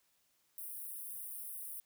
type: high-pass noise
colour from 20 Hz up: white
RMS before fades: -45 dBFS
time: 0.58-1.8 s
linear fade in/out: 0 ms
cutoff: 9000 Hz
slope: 96 dB/octave
effects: white hiss -75 dBFS RMS until 1.85 s